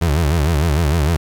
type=tone with vibrato; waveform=30% pulse; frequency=77.9 Hz; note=D#2; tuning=3 cents sharp; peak=-11 dBFS; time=0.01-1.17 s; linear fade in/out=10 ms; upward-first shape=sine; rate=6.6 Hz; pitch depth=180 cents each way; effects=8-bit